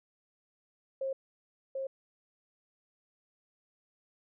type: tone with echo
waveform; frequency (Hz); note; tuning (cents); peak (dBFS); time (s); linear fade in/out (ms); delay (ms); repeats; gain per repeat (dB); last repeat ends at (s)
sine; 536; C5; +42; -31; 1.01-1.13; 5; 740; 1; -2; 1.87
effects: none